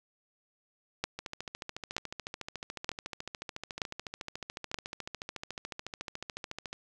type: two click trains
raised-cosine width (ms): 0.2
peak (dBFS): -13 / -21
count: 5 / 78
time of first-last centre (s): 1.04-4.744 / 1.19-6.73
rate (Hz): 1.08 / 13.9
effects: none